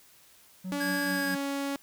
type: tone with tremolo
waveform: triangle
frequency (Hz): 185.7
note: F#3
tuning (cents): +7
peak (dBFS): -30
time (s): 0.64-1.36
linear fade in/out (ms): 10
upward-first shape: triangle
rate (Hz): 4.6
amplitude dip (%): 85
type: tone with pitch glide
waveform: sawtooth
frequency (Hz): 286.1 to 278.9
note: D4 to C#4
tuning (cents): -45 to +11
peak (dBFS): -26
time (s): 0.72-1.76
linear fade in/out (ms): 0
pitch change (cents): -44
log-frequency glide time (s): 1.03-1.33
type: tone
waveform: square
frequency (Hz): 1646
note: G#6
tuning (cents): -16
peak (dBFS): -31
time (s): 0.8-1.35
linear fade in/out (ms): 10
effects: white hiss -58 dBFS RMS until 1.82 s